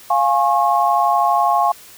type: chord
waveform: sine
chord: Db major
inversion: first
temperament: equal with one note detuned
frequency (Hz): 698.5 / 830.6 / 1085.9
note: F5 / Ab5 / Db6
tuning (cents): 0 / 0 / -36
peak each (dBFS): -17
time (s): 0.1-1.72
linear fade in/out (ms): 5
effects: white hiss -42 dBFS RMS until 1.97 s

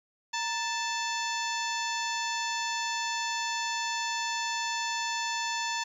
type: harmonic tone with a mistuned harmonic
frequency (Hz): 880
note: A5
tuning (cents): 0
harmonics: 1 / 2 / 3 / 4 / 5 / 6 / 7 / 8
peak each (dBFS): -33 / -36 / -38 / -39 / -40 / -41 / -41 / -42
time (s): 0.33-5.84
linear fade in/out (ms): 10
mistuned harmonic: 1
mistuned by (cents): +98
effects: 10-bit

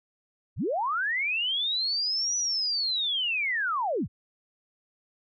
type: linear two-way sweep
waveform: sine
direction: up then down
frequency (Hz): 48 to 5940 to 48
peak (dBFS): -25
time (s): 0.56-4.08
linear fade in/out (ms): 50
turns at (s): 2.37
effects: none

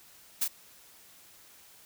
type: noise with echo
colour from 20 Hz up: blue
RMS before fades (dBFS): -27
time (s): 0.41-0.45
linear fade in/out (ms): 10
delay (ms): 31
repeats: 1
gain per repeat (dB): -5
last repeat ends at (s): 0.481
effects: white hiss -56 dBFS RMS until 1.85 s

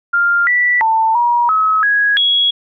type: tone with pitch steps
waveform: sine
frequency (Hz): 1398 / 1962 / 891 / 955 / 1283 / 1660 / 3331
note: F6 / B6 / A5 / A#5 / E6 / G#6 / G#7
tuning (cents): +1 / -12 / +22 / +42 / -47 / -1 / +4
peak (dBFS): -10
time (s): 0.13-2.51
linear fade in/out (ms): 10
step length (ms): 340
effects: none

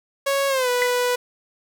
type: tone with pitch glide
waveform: sawtooth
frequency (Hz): 553 to 492.7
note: C#5 to B4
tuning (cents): -4 to -4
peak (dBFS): -15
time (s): 0.26-1.16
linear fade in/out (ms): 10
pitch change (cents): -200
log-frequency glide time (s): 0.48-0.69
type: tone with exponential decay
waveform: sine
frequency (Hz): 1998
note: B6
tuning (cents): +20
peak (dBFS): -17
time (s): 0.82-0.97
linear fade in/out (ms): 0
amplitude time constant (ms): 31
effects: none

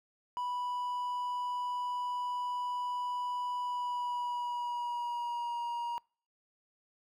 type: tone with pitch glide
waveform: triangle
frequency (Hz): 985 to 948.2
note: B5 to A#5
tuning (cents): -5 to +29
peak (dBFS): -31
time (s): 0.37-5.98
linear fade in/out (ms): 0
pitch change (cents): -66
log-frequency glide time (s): 3.61-5.62
effects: noise-tail reverb RT60 0.4 s tail -26 dB re dry

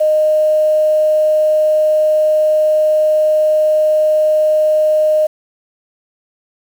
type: tone with quantisation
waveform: sine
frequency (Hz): 616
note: D#5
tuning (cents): -17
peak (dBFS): -9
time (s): 0-5.27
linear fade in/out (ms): 10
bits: 6
effects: none

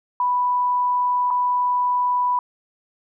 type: tone with dropouts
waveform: sine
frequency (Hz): 987.8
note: B5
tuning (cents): 0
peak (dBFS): -17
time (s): 0.2-2.39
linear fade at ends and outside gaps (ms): 2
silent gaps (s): 1.305-1.309
effects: none

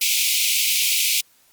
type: high-pass noise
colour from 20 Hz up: pink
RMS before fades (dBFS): -20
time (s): 0.01-1.21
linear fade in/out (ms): 5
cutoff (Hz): 2200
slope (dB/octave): 96
effects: white hiss -57 dBFS RMS until 1.52 s + Opus 48 kbps

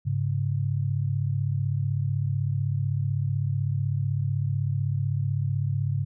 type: tone pair together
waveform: sine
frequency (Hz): 102.69 / 138.59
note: G#2 / C#3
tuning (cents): -19 / 0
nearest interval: perfect fourth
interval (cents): 519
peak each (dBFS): -26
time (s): 0.05-6.05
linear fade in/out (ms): 20
effects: none

